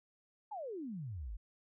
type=exponential sweep; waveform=sine; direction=down; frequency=893 to 43.97 Hz; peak=-40 dBFS; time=0.51-1.37 s; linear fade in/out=10 ms; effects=none